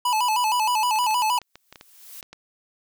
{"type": "tone with vibrato", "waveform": "square", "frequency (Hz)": 923, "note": "A#5", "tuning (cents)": -17, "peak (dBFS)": -20, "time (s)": [0.05, 1.39], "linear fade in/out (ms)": 5, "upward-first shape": "square", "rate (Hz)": 6.4, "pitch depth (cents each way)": 110}
{"type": "clicks", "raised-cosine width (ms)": 0.2, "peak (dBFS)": -24, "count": 11, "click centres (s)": [0.959, 1.041, 1.109, 1.219, 1.417, 1.556, 1.726, 1.758, 1.811, 2.228, 2.33]}
{"type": "noise with exponential growth", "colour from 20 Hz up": "blue", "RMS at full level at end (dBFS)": -38, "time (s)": [1.42, 2.21], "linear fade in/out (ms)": 2, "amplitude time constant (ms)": 170}
{"effects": []}